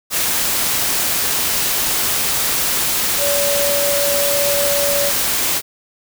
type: tone in noise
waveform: sine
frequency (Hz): 570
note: C#5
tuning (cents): +48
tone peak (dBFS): -18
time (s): 3.18-5.12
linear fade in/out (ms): 50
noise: white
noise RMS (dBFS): -18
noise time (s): 0.1-5.62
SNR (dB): -3
effects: none

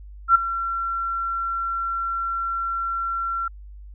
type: tone with ADSR envelope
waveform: sine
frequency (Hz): 1360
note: F6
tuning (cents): -46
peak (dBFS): -8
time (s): 0.28-3.48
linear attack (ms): 71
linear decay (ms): 10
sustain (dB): -15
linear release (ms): 4
effects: added 50 Hz sine -38 dBFS peak until 3.94 s

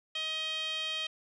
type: tone with band-pass filter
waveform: sawtooth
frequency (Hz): 630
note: D#5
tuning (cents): +21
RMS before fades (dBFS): -35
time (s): 0.15-1.07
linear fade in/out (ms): 5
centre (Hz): 3100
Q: 5.6
effects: resampled to 24000 Hz

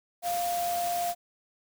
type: tone in noise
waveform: sine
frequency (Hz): 699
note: F5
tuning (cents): +1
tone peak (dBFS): -27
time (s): 0.22-1.15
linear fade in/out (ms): 50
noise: white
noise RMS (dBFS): -37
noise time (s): 0.22-1.15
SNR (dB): +7
effects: none

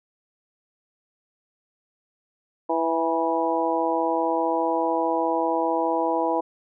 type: harmonic tone with a mistuned harmonic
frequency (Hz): 164.81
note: E3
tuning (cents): 0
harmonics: 2 / 3 / 4 / 5 / 6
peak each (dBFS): -27 / -27 / -27 / -27 / -27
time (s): 2.69-6.41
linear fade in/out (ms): 10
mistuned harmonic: 6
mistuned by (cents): -24
effects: none

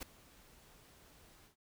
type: noise with ADSR envelope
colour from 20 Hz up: pink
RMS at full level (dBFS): -40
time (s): 0-1.56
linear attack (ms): 25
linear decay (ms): 6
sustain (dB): -22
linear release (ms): 110
effects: none

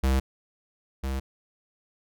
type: tone pair in turn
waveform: square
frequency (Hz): 66.1 / 66.64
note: C2 / C2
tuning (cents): +18 / +32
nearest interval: unison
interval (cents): 14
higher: second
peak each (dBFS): -21 / -28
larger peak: first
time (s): 0.03-0.2 / 1.03-1.2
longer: neither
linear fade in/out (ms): 10
effects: none

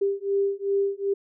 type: beating tone pair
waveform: sine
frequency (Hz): 395.6 / 398.2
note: G4 / G4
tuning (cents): +16 / +27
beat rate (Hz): 2.6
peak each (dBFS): -25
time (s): 0.01-1.14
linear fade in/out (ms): 10
effects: none

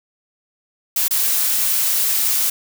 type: noise with dropouts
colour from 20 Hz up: blue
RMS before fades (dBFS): -18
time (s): 0.96-2.5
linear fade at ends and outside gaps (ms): 5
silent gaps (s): 1.082-1.108
effects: none

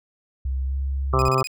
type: tone with pitch glide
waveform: sine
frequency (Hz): 66 to 67.93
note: C2 to C#2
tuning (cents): +16 to -34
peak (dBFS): -22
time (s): 0.45-1.29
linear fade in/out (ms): 5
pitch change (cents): +50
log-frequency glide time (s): 0.65-0.75
type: harmonic tone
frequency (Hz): 130.81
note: C3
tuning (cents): 0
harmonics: 1 / 2 / 3 / 4 / 5 / 6 / 7 / 8 / 9 / 10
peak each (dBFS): -23 / -33 / -24 / -29 / -31 / -33 / -34 / -29 / -22 / -29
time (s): 1.13-1.43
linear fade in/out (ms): 5
type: tone bursts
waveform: 20% pulse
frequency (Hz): 2489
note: D#7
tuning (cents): 0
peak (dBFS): -25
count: 5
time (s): 1.19-1.472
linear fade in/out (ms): 0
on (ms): 30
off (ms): 33
effects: none

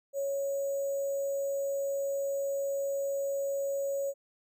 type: tone with sample-and-hold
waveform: sine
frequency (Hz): 554.4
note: C#5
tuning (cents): 0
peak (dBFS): -29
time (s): 0.13-4.14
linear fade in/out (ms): 50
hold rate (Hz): 7350
effects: none

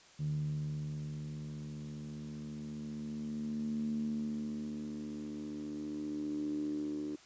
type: tone with band-pass filter sweep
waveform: 10% pulse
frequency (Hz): 74.9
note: D2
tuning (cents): +35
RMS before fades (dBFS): -39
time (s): 0.19-7.16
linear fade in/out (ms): 5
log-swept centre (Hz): 150 to 320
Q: 10
effects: white hiss -59 dBFS RMS until 7.25 s + resampled to 16000 Hz

